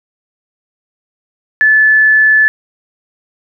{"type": "tone", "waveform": "sine", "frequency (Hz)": 1736, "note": "A6", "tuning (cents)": -24, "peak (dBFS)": -5, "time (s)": [1.61, 2.48], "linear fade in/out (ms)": 0, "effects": []}